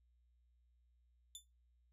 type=tone with exponential decay; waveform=20% pulse; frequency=3520 Hz; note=A7; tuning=in tune; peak=-39 dBFS; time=1.35-1.47 s; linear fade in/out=1 ms; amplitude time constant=24 ms; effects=noise-tail reverb RT60 0.3 s tail -26 dB re dry + added 60 Hz sine -70 dBFS peak until 1.92 s